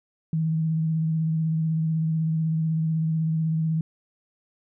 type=tone with vibrato; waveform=sine; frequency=160 Hz; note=D#3; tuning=49 cents sharp; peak=-21 dBFS; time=0.33-3.81 s; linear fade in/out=2 ms; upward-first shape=triangle; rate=16 Hz; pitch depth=29 cents each way; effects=none